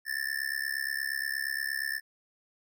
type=tone with amplitude modulation; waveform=square; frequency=1769 Hz; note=A6; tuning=9 cents sharp; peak=-27 dBFS; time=0.05-2.01 s; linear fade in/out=50 ms; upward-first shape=sine; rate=68.5 Hz; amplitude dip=100%; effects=none